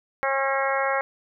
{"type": "harmonic tone", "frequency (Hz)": 271.3, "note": "C#4", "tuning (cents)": -37, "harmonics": [2, 3, 4, 5, 6, 7, 8], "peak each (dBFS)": [-26, -28, -29, -30, -31, -31, -32], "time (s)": [0.23, 1.01], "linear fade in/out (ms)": 0, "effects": []}